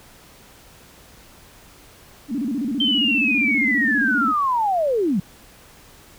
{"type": "tone with vibrato", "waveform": "sine", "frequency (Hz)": 255.7, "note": "C4", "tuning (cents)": -40, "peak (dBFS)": -21, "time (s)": [2.28, 4.34], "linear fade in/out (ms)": 50, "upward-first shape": "square", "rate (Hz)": 15, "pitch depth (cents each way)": 200}
{"type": "linear sweep", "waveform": "sine", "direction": "down", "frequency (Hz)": [3136, 163.6], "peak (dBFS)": -17, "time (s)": [2.8, 5.2], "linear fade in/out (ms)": 5}
{"effects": ["pink hiss -48 dBFS RMS until 6.18 s"]}